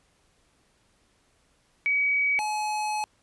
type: tone pair in turn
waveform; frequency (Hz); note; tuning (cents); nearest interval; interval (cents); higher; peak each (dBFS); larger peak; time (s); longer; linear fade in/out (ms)
sine / square; 2269 / 849.9; C#7 / G#5; +40 / +40; octave + perfect fourth; 1700; first; -21 / -27; first; 1.86-2.39 / 2.39-3.04; second; 0
effects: pink hiss -66 dBFS RMS until 3.22 s + resampled to 24000 Hz